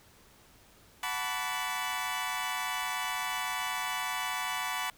20% pulse chord, B minor seventh, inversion second, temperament equal with one note detuned, 740 / 880 / 987.8 / 1146.5 Hz, F#5 / A5 / B5 / D6, 0 / 0 / 0 / -42 cents, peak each -34 / -34 / -31 / -32 dBFS, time 1.03-4.9 s, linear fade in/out 2 ms, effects pink hiss -59 dBFS RMS until 4.97 s

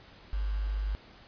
sine tone with quantisation, 50.5 Hz, G#1, 48 cents flat, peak -28 dBFS, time 0.33-0.95 s, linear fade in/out 0 ms, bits 8, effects pink hiss -54 dBFS RMS until 1.27 s + resampled to 11025 Hz

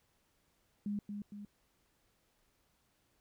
sine tone with echo, 205.2 Hz, G#3, 21 cents flat, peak -34 dBFS, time 0.86-0.99 s, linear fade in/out 2 ms, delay 230 ms, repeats 2, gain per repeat -5 dB, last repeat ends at 1.45 s, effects pink hiss -75 dBFS RMS until 3.2 s

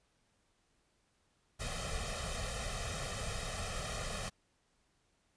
pink noise with comb filter, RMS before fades -39 dBFS, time 1.59-4.3 s, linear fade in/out 20 ms, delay 1.6 ms, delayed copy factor +0.95, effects pink hiss -75 dBFS RMS until 5.36 s + resampled to 22050 Hz

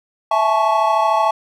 triangle chord, A major seventh, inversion second, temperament equal with one note detuned, 659.3 / 846.6 / 880 / 1108.7 Hz, E5 / G#5 / A5 / C#6, 0 / +33 / 0 / 0 cents, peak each -17 dBFS, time 0.31-1.31 s, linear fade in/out 5 ms, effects none

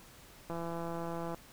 click train, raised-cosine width 1 ms, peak -26 dBFS, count 143, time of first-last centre 0.5-1.345 s, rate 168 Hz, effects pink hiss -56 dBFS RMS until 1.52 s

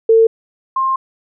sine tone pair in turn, 449.7 / 1059.7 Hz, A4 / C6, +38 / +22 cents, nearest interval octave + minor third, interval 1484 cents, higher second, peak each -6 / -13 dBFS, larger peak first, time 0.09-0.27 / 0.76-0.96 s, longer second, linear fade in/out 5 ms, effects none

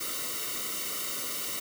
white noise with comb filter, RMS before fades -34 dBFS, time 0-1.6 s, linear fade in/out 10 ms, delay 1.2 ms, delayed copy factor -0.9, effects none

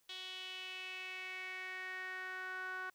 sawtooth tone with band-pass filter sweep, 372 Hz, F#4, 9 cents sharp, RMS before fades -45 dBFS, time 0.09-2.9 s, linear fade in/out 5 ms, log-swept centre 3400 to 1400 Hz, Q 4.6, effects white hiss -75 dBFS RMS until 2.94 s

